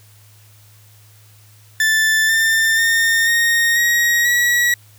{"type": "tone with pitch steps", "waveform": "40% pulse", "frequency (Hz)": [1760, 1791.8, 1824.2, 1857.1, 1890.7, 1924.8], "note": ["A6", "A6", "A#6", "A#6", "A#6", "B6"], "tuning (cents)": [0, 31, -38, -7, 24, -45], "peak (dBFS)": -12, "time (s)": [1.8, 4.74], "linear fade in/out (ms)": 2, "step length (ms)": 490, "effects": ["added 105 Hz sine -46 dBFS peak until 4.98 s", "white hiss -51 dBFS RMS until 4.98 s"]}